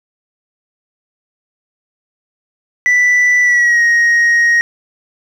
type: tone with pitch glide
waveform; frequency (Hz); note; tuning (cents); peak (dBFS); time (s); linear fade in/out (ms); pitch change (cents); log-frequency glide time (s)
sine; 1975.5 to 1877.6; B6 to A#6; 0 to +12; -5; 2.86-4.61; 0; -88; 3.42-3.82
effects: tanh soft clip ceiling -7 dBFS + 7-bit